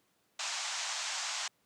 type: band-pass noise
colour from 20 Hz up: white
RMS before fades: -37 dBFS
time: 0.39-1.48 s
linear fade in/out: 5 ms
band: 660 to 7500 Hz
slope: 48 dB/octave
effects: pink hiss -73 dBFS RMS until 1.65 s + high-pass 150 Hz 12 dB/octave